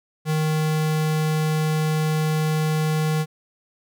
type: tone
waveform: square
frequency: 155.56 Hz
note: D#3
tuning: in tune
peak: -20 dBFS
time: 0.25-3.26 s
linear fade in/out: 50 ms
effects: none